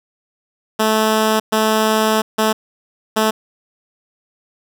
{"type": "tone bursts at uneven times", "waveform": "10% pulse", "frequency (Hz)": 218, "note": "A3", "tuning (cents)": -16, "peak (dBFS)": -5, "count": 4, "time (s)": [[0.79, 1.4], [1.52, 2.22], [2.38, 2.53], [3.16, 3.31]], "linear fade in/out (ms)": 10, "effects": []}